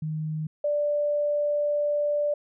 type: tone pair in turn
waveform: sine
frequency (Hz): 155.56 / 587.3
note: D#3 / D5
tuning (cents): 0 / 0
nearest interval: octave + major seventh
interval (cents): 2300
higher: second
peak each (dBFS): -27 / -22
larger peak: second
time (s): 0.02-0.47 / 0.64-2.34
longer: second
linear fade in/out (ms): 5
effects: none